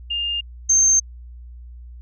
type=tone pair in turn; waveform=sine; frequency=2813 / 6328 Hz; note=F7 / G8; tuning=+12 / +15 cents; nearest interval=octave + major second; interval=1403 cents; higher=second; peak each=-21 / -12 dBFS; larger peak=second; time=0.1-0.41 / 0.69-1 s; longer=neither; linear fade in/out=10 ms; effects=added 60 Hz sine -36 dBFS peak until 2.01 s